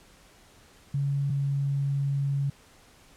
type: tone pair in turn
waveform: sine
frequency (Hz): 140.2 / 139.63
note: C#3 / C#3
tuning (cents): +20 / +13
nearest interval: unison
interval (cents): 7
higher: first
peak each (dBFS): -24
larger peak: neither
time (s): 0.94-1.3 / 1.3-2.5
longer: second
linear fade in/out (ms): 5
effects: pink hiss -56 dBFS RMS until 3.16 s + low-pass 11000 Hz 12 dB/octave